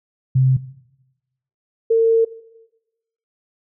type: tone pair in turn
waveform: sine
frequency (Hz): 130.81 / 453.7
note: C3 / A#4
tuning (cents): 0 / -47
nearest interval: octave + minor seventh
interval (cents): 2153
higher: second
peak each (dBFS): -11 / -11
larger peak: neither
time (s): 0.35-0.57 / 1.9-2.25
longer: second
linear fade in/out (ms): 10
effects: noise-tail reverb RT60 1.0 s tail -18 dB re dry